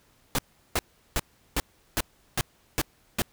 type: noise bursts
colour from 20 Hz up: pink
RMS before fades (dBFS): -25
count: 8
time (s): 0.35-3.22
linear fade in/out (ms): 0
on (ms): 35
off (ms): 370
effects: pink hiss -63 dBFS RMS until 3.32 s